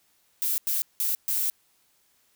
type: noise bursts at uneven times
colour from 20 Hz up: violet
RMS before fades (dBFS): -26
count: 4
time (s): 0.42-0.58 / 0.67-0.82 / 1-1.15 / 1.28-1.5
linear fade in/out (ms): 0
effects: white hiss -66 dBFS RMS until 2.35 s